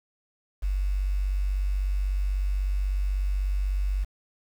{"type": "tone with quantisation", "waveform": "sine", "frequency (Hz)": 48.13, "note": "G1", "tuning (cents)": -31, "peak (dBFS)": -23, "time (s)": [0.62, 4.05], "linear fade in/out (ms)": 20, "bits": 8, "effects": []}